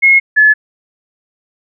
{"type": "tone pair in turn", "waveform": "sine", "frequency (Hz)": [2164, 1717.6], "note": ["C#7", "A6"], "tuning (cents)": [-42, -42], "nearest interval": "major third", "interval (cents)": 400, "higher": "first", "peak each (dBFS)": [-4, -4], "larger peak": "neither", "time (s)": [[0.02, 0.2], [0.36, 0.54]], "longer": "neither", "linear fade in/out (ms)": 20, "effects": []}